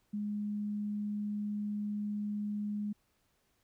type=tone; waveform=sine; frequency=207.7 Hz; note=G#3; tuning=in tune; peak=-33 dBFS; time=0.13-2.93 s; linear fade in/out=10 ms; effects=pink hiss -75 dBFS RMS until 3.63 s